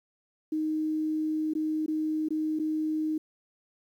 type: tone with dropouts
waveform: sine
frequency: 311.1 Hz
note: D#4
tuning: in tune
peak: -26 dBFS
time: 0.52-3.18 s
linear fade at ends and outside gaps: 5 ms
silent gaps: 1.536-1.551 / 1.862-1.88 / 2.286-2.305 / 2.59-2.596 s
effects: 10-bit